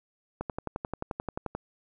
click train, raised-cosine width 1 ms, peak -18 dBFS, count 14, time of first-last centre 0.41-1.55 s, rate 11.4 Hz, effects none

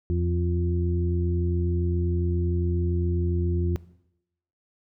harmonic tone with a mistuned harmonic, 87.31 Hz, F2, in tune, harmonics 1 / 2 / 3 / 4, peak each -23 / -30 / -40 / -30 dBFS, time 0.1-3.76 s, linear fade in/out 0 ms, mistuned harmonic 1, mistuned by -56 cents, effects noise-tail reverb RT60 0.8 s tail -19 dB re dry

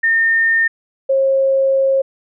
sine tone pair in turn, 1820 / 538.8 Hz, A#6 / C#5, -42 / -49 cents, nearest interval octave + major sixth, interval 2107 cents, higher first, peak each -11 dBFS, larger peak neither, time 0.03-0.68 / 1.09-2.02 s, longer second, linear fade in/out 10 ms, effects none

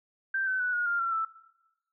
sine tone with pitch steps, 1568 / 1524.2 / 1481.7 / 1440.4 / 1400.2 / 1361.1 / 1323.1 Hz, G6 / G6 / F#6 / F#6 / F6 / F6 / E6, 0 / -49 / +2 / -47 / +4 / -45 / +6 cents, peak -26 dBFS, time 0.34-1.25 s, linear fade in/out 5 ms, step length 130 ms, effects noise-tail reverb RT60 1.0 s tail -20 dB re dry

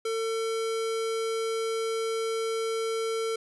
square tone, 450 Hz, A4, 39 cents sharp, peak -28 dBFS, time 0.05-3.36 s, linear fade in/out 5 ms, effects resampled to 24000 Hz + 10-bit

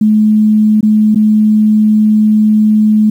sine tone with dropouts, 214.1 Hz, A3, 47 cents flat, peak -5 dBFS, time 0.01-3.1 s, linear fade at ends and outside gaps 5 ms, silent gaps 0.809-0.828 / 1.147-1.157 s, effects 7-bit

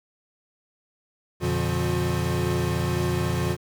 square tone cluster, 86.4 / 120.1 / 144.3 / 174.2 / 358.5 Hz, F2 / B2 / D3 / F3 / F4, -18 / -48 / -30 / -4 / +45 cents, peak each -30 dBFS, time 1.4-3.57 s, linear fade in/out 50 ms, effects 9-bit

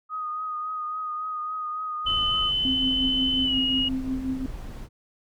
sine tone with vibrato, 1244.5 Hz, D#6, in tune, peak -28 dBFS, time 0.09-2.52 s, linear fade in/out 50 ms, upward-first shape triangle, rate 3.6 Hz, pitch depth 29 cents each way
brown noise, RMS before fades -36 dBFS, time 2.04-4.89 s, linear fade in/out 50 ms
sine tone with pitch glide, 3031 to 2881 Hz, F#7 to F#7, +41 to -47 cents, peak -22 dBFS, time 2.06-3.89 s, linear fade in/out 10 ms, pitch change -88 cents, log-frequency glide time 3.43-3.55 s
sine tone with tremolo, 261.6 Hz, C4, in tune, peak -23 dBFS, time 2.65-4.46 s, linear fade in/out 0 ms, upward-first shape triangle, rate 5.6 Hz, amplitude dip 65%
effects none

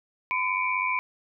sine tone cluster, 1015 / 2244 / 2340 / 2432 Hz, B5 / C#7 / D7 / D#7, +47 / +21 / -7 / -40 cents, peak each -27 / -30 / -29 / -36 dBFS, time 0.31-0.99 s, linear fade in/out 0 ms, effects none

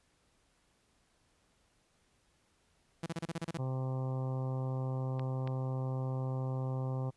sawtooth tone bursts, 166 Hz, E3, 12 cents sharp, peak -31 dBFS, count 9, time 3.03-3.575 s, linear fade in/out 5 ms, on 33 ms, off 31 ms
harmonic tone, 130.6 Hz, C3, 3 cents flat, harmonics 1 / 2 / 3 / 4 / 5 / 6 / 7 / 8 / 9, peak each -33 / -45 / -47 / -45 / -52 / -50 / -53 / -53 / -57 dBFS, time 3.58-7.11 s, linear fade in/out 20 ms
clicks, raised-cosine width 0.3 ms, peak -29 / -28 dBFS, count 2, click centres 5.195 / 5.475 s
effects pink hiss -72 dBFS RMS until 7.16 s + resampled to 24000 Hz

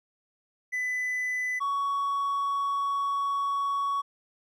triangle tone pair in turn, 2000 / 1119.3 Hz, B6 / C#6, +21 / +16 cents, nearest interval minor seventh, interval 1005 cents, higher first, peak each -25 / -23 dBFS, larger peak second, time 0.72-1.6 / 1.6-4.02 s, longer second, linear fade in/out 20 ms, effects tanh soft clip ceiling -19 dBFS

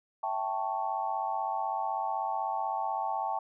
sine chord, A dominant seventh, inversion second, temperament equal, 659.3 / 784 / 880 / 1108.7 Hz, E5 / G5 / A5 / C#6, 0 / 0 / 0 / 0 cents, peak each -39 / -33 / -33 / -38 dBFS, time 0.23-3.39 s, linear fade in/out 5 ms, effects none

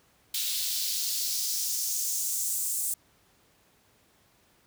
white noise with high-pass filter sweep, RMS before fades -30 dBFS, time 0.34-2.94 s, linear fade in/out 5 ms, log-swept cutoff 3500 to 8500 Hz, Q 2.1, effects pink hiss -64 dBFS RMS until 4.66 s + high-pass 60 Hz 12 dB/octave

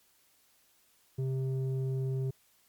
square tone with low-pass filter, 132 Hz, C3, 16 cents sharp, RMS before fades -32 dBFS, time 1.18-2.31 s, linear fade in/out 10 ms, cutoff 300 Hz, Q 3.9, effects white hiss -67 dBFS RMS until 2.68 s + MP3 96 kbps

